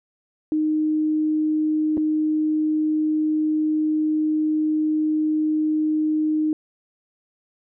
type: tone with dropouts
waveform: sine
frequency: 308.8 Hz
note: D#4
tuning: 13 cents flat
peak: -18 dBFS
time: 0.52-6.53 s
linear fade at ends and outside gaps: 1 ms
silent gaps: 1.971-1.977 s
effects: none